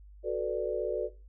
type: chord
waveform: sine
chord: B minor seventh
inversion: second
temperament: equal with one note detuned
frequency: 370 / 437.7 / 493.9 / 587.3 Hz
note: F#4 / A4 / B4 / D5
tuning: 0 / -9 / 0 / 0 cents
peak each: -34 dBFS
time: 0.23-1.1 s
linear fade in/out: 50 ms
effects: noise-tail reverb RT60 0.3 s tail -18 dB re dry + added 50 Hz sine -49 dBFS peak until 1.28 s